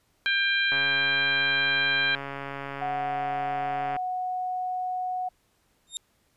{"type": "harmonic tone", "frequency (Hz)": 795, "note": "G5", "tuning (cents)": 24, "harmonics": [2, 3, 4, 5], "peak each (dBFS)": [-24, -28, -30, -32], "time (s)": [0.26, 2.15], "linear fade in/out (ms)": 0}
{"type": "click train", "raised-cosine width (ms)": 0.5, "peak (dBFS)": -20, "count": 452, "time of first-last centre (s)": [0.72, 3.965], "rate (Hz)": 139}
{"type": "tone", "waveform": "sine", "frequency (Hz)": 735, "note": "F#5", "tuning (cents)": -12, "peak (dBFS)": -27, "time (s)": [2.81, 5.29], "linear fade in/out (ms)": 10}
{"type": "tone with exponential growth", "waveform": "25% pulse", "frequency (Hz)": 3677, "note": "A#7", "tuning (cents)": -24, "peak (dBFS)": -23, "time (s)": [5.87, 5.97], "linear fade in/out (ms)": 0, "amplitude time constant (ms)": 21}
{"effects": ["pink hiss -68 dBFS RMS until 6.36 s", "resampled to 32000 Hz"]}